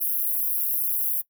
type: high-pass noise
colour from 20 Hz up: pink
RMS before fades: -25 dBFS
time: 0-1.22 s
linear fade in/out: 20 ms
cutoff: 11000 Hz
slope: 96 dB/octave
effects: noise-tail reverb RT60 0.1 s tail -20 dB re dry